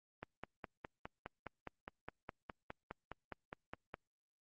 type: click train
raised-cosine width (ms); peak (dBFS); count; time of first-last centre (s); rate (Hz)
0.5; -29; 19; 0.23-3.941; 4.85
effects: Opus 32 kbps